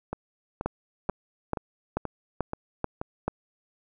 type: two click trains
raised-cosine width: 1 ms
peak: -17 / -12 dBFS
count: 7 / 7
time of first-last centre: 0.13-3.015 / 0.66-3.28 s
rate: 2.08 / 2.29 Hz
effects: none